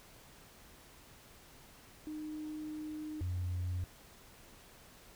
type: tone pair in turn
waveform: sine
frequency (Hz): 306.6 / 89.74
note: D#4 / F2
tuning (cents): -25 / +48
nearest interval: octave + major sixth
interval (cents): 2127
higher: first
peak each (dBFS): -39 / -32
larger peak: second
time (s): 2.07-3.21 / 3.21-3.84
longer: first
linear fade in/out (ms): 0
effects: tanh soft clip ceiling -31 dBFS + pink hiss -58 dBFS RMS until 5.15 s